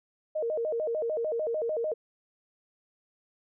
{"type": "tone with vibrato", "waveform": "sine", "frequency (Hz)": 536, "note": "C5", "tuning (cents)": 42, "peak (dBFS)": -27, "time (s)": [0.35, 1.94], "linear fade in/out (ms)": 10, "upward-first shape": "square", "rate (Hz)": 6.7, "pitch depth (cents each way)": 250, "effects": []}